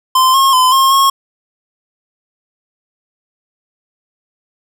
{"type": "tone with pitch steps", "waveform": "square", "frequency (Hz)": [1036, 1079, 1020, 1072, 1089], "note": ["C6", "C#6", "C6", "C6", "C#6"], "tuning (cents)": [-17, -47, -44, 42, -31], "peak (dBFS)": -8, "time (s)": [0.15, 1.1], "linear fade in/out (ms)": 5, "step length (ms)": 190, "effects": []}